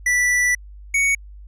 square tone pair in turn, 1968 / 2231 Hz, B6 / C#7, -7 / +11 cents, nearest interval major second, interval 218 cents, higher second, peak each -16 dBFS, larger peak neither, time 0.06-0.55 / 0.94-1.15 s, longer first, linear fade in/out 5 ms, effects added 50 Hz sine -37 dBFS peak until 1.47 s + low-pass 11000 Hz 12 dB/octave

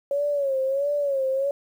sine tone with vibrato, 554.4 Hz, C#5, in tune, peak -21 dBFS, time 0.11-1.51 s, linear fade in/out 2 ms, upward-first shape sine, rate 1.5 Hz, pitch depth 87 cents each way, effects 9-bit

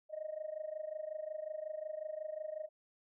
sine tone with amplitude modulation, 620 Hz, D#5, 6 cents flat, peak -35 dBFS, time 0.09-2.69 s, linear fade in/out 50 ms, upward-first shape sine, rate 25.5 Hz, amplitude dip 85%, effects tanh soft clip ceiling -32 dBFS

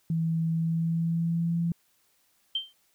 sine tone with pitch glide, 163.4 to 168.87 Hz, E3 to E3, -15 to +42 cents, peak -24 dBFS, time 0.1-1.72 s, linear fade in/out 2 ms, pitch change +57 cents, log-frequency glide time 0.53-1.59 s
sine tone with exponential decay, 3136 Hz, G7, in tune, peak -23 dBFS, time 2.55-2.73 s, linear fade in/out 5 ms, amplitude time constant 39 ms
effects white hiss -68 dBFS RMS until 2.94 s

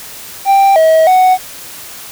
triangle tone with pitch steps, 786 / 640 / 742 Hz, G5 / D#5 / F#5, +4 / +49 / +5 cents, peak -3 dBFS, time 0.45-1.38 s, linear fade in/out 50 ms, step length 310 ms, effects white hiss -30 dBFS RMS until 2.11 s

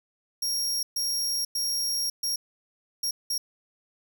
sawtooth tone bursts at uneven times, 5588 Hz, F8, in tune, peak -23 dBFS, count 6, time 0.42-0.83 / 0.96-1.45 / 1.55-2.1 / 2.23-2.36 / 3.03-3.11 / 3.3-3.38 s, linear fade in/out 5 ms, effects none

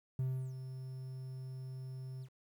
triangle tone with ADSR envelope, 130.2 Hz, C3, 8 cents flat, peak -29 dBFS, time 0.19-2.29 s, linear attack 3 ms, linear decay 330 ms, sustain -11 dB, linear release 72 ms, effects tanh soft clip ceiling -25 dBFS + 11-bit

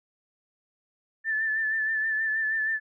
sine tone with vibrato, 1760 Hz, A6, in tune, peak -24 dBFS, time 1.24-2.8 s, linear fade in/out 50 ms, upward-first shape sine, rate 6.3 Hz, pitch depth 34 cents each way, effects none

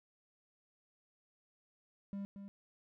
triangle tone with echo, 198.9 Hz, G3, 25 cents sharp, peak -37 dBFS, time 2.13-2.25 s, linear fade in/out 0 ms, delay 230 ms, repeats 1, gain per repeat -7 dB, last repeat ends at 2.48 s, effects none

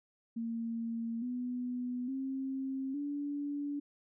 sine tone with pitch steps, 229.7 / 247.6 / 266.9 / 287.7 Hz, A#3 / B3 / C4 / D4, -25 / +5 / +35 / -36 cents, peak -34 dBFS, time 0.36-3.8 s, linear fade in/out 10 ms, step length 860 ms, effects none

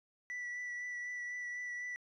sine tone with vibrato, 1962 Hz, B6, 12 cents flat, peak -36 dBFS, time 0.3-1.96 s, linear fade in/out 0 ms, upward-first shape triangle, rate 4 Hz, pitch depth 17 cents each way, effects tanh soft clip ceiling -38 dBFS

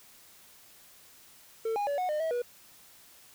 triangle tone with pitch steps, 448.8 / 819 / 571 / 732 / 606 / 645 / 484.4 Hz, A4 / G#5 / D5 / F#5 / D#5 / E5 / B4, +34 / -24 / -49 / -19 / -46 / -38 / -34 cents, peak -26 dBFS, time 1.65-2.42 s, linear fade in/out 5 ms, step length 110 ms, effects white hiss -56 dBFS RMS until 3.34 s

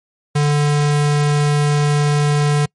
square tone, 146.83 Hz, D3, in tune, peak -13 dBFS, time 0.35-2.66 s, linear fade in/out 10 ms, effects noise-tail reverb RT60 0.1 s tail -25 dB re dry + MP3 48 kbps

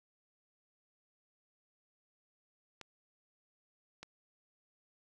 clicks, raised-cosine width 0.2 ms, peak -29 dBFS, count 2, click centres 2.813 / 4.03 s, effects none

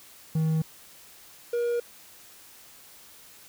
triangle tone pair in turn, 158.8 / 475.9 Hz, D#3 / A#4, +36 / +36 cents, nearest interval octave + perfect fifth, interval 1900 cents, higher second, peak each -20 / -22 dBFS, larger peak first, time 0.35-0.62 / 1.53-1.8 s, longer neither, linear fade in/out 5 ms, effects white hiss -51 dBFS RMS until 3.48 s

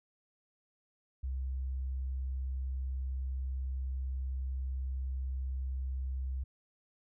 sine tone, 65.41 Hz, C2, in tune, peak -33 dBFS, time 1.23-6.44 s, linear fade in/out 10 ms, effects none

